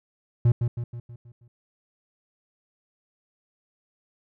triangle tone with echo, 119 Hz, A#2, 36 cents sharp, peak -13 dBFS, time 0.45-0.52 s, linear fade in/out 5 ms, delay 160 ms, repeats 6, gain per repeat -6 dB, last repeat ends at 1.48 s, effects none

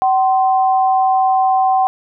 sine tone pair together, 760.7 / 1046.5 Hz, F#5 / C6, +48 / 0 cents, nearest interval tritone, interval 552 cents, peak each -11 / -20 dBFS, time 0.02-1.87 s, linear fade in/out 0 ms, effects none

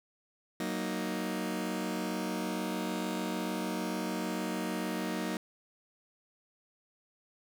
sawtooth chord, D# minor, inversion first, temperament just, 186.68 / 233.3 / 311.1 Hz, F#3 / A#3 / D#4, +16 / +2 / 0 cents, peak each -33 dBFS, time 0.6-5.37 s, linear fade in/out 2 ms, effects none

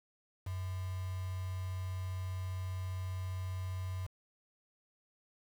sine tone with quantisation, 92.5 Hz, F#2, in tune, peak -36 dBFS, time 0.46-4.07 s, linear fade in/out 10 ms, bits 8, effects none

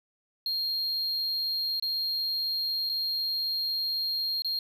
triangle tone with dropouts, 4226 Hz, C8, 16 cents sharp, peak -26 dBFS, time 0.46-4.59 s, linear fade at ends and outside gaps 2 ms, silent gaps 1.798-1.824 / 2.892-2.896 / 4.421-4.446 s, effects none

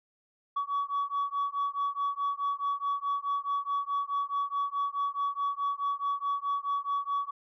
sine beating tone pair, 1129 / 1133.7 Hz, C#6 / C#6, +31 / +39 cents, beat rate 4.7 Hz, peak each -30 dBFS, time 0.56-7.31 s, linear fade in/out 10 ms, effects tanh soft clip ceiling -24 dBFS

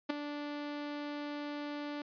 sawtooth tone with ADSR envelope, 292.5 Hz, D4, 7 cents flat, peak -23 dBFS, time 0.09-2.02 s, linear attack 12 ms, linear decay 8 ms, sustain -11 dB, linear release 4 ms, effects resampled to 11025 Hz

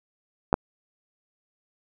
clicks, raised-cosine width 1 ms, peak -6 dBFS, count 2, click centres 0.529 / 0.541 s, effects none

